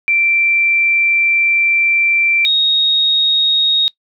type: tone pair in turn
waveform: sine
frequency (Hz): 2349 / 3750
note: D7 / A#7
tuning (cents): 0 / +10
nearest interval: minor sixth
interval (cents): 810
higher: second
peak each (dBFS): -11 / -10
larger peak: second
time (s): 0.08-2.45 / 2.45-3.88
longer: first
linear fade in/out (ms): 0
effects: noise-tail reverb RT60 0.1 s tail -21 dB re dry